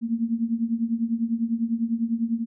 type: tone with tremolo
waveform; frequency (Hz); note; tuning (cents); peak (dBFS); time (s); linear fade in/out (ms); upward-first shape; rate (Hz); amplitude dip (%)
sine; 230; A#3; -23; -18; 0.01-2.46; 50; triangle; 10; 90
effects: none